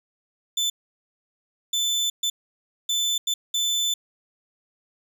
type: tone bursts at uneven times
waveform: 30% pulse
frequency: 3520 Hz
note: A7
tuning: in tune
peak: -19 dBFS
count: 6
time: 0.57-0.7 / 1.73-2.1 / 2.23-2.3 / 2.89-3.18 / 3.27-3.34 / 3.54-3.94 s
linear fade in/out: 5 ms
effects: none